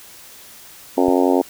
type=harmonic tone; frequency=90.5 Hz; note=F#2; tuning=38 cents flat; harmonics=3 / 4 / 5 / 6 / 7 / 8 / 9 / 10; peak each=-17 / -19 / -21 / -23 / -24 / -25 / -26 / -27 dBFS; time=0.97-1.42 s; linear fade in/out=10 ms
type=click; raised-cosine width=3 ms; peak=-15 dBFS; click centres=1.084 s
effects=white hiss -42 dBFS RMS until 1.49 s